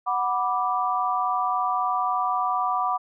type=chord; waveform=sine; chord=B minor; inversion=second; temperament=equal with one note detuned; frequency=740 / 983.8 / 1174.7 Hz; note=F#5 / B5 / D6; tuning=0 / -7 / 0 cents; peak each=-26 / -27 / -25 dBFS; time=0.06-2.98 s; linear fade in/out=20 ms; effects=none